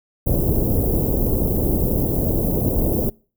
pink band-stop noise, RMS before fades -19 dBFS, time 0.26-3.1 s, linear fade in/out 10 ms, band 530 to 15000 Hz, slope 24 dB/octave, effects noise-tail reverb RT60 0.4 s tail -25 dB re dry

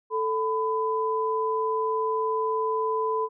sine tone pair together, 440 / 1003.3 Hz, A4 / B5, 0 / +27 cents, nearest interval octave + major second, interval 1427 cents, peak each -26 dBFS, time 0.1-3.29 s, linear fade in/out 50 ms, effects none

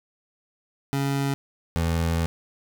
25% pulse tone pair in turn, 138.59 / 82.96 Hz, C#3 / E2, 0 / +12 cents, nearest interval major sixth, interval 888 cents, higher first, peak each -19 / -18 dBFS, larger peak second, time 0.93-1.34 / 1.76-2.26 s, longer second, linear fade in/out 0 ms, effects none

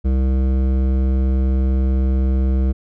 sine tone with hard clipping, 65.41 Hz, C2, in tune, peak -16 dBFS, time 0.04-2.73 s, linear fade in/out 20 ms, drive 13 dB, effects none

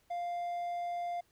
triangle tone, 698.5 Hz, F5, in tune, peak -32 dBFS, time 0.1-1.21 s, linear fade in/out 10 ms, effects pink hiss -71 dBFS RMS until 1.31 s

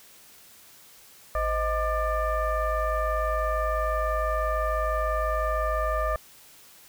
sine tone with frequency modulation, 625 Hz, D#5, 8 cents sharp, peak -23 dBFS, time 1.35-6.16 s, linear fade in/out 2 ms, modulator 572 Hz, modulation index 1.4, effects white hiss -52 dBFS RMS until 6.88 s

